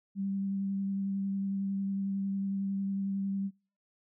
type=tone with vibrato; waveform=sine; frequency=196 Hz; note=G3; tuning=in tune; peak=-30 dBFS; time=0.15-3.51 s; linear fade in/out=50 ms; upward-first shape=sine; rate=11 Hz; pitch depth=13 cents each way; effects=noise-tail reverb RT60 0.4 s tail -26 dB re dry